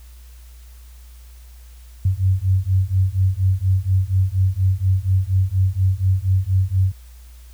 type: beating tone pair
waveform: sine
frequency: 92.6 / 96.8 Hz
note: F#2 / G2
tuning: +2 / -21 cents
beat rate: 4.2 Hz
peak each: -18 dBFS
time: 2.05-6.92 s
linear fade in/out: 5 ms
effects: added 60 Hz sine -39 dBFS peak until 7.53 s + white hiss -53 dBFS RMS until 7.53 s